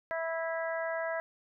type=harmonic tone; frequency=327.9 Hz; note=E4; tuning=9 cents flat; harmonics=2 / 3 / 4 / 5 / 6; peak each=-33 / -41 / -43 / -39 / -42 dBFS; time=0.11-1.2 s; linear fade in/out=0 ms; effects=none